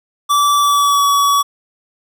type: tone with pitch glide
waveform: square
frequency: 1159 to 1134.5 Hz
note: D6 to C#6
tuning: -23 to +40 cents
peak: -11 dBFS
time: 0.29-1.43 s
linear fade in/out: 20 ms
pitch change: -37 cents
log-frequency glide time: 0.58-1.04 s
effects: none